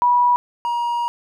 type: tone pair in turn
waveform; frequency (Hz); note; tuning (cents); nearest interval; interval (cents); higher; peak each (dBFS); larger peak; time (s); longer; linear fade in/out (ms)
sine / triangle; 974 / 950.7; B5 / A#5; -24 / +34; unison; 42; first; -12 / -17; first; 0.02-0.36 / 0.65-1.08; second; 0
effects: none